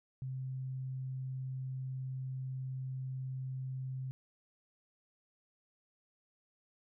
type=tone; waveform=sine; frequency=130.81 Hz; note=C3; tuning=in tune; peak=-37 dBFS; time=0.22-4.11 s; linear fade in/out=0 ms; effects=none